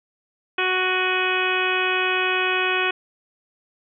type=harmonic tone with a mistuned harmonic; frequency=370 Hz; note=F#4; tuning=in tune; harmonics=1 / 2 / 3 / 4 / 5 / 6 / 7 / 8 / 9; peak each=-26 / -30 / -28 / -26 / -29 / -34 / -24 / -31 / -33 dBFS; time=0.58-2.91 s; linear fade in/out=5 ms; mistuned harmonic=7; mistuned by=-45 cents; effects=none